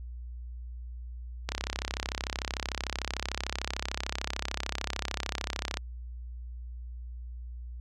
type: click train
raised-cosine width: 0.2 ms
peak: -13 dBFS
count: 144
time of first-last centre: 1.49-5.771 s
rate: 33.4 Hz
effects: added 60 Hz sine -38 dBFS peak until 7.8 s